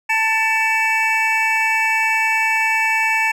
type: tone cluster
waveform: triangle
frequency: 886 / 1765 / 2270 / 2648 Hz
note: A5 / A6 / C#7 / E7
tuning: +12 / +5 / +41 / +7 cents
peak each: -19 dBFS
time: 0.09-3.32 s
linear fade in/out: 10 ms
effects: none